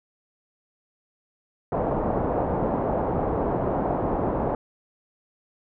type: low-pass noise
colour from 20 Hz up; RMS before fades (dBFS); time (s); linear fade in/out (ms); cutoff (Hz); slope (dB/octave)
white; -25; 1.72-4.55; 2; 820; 24
effects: none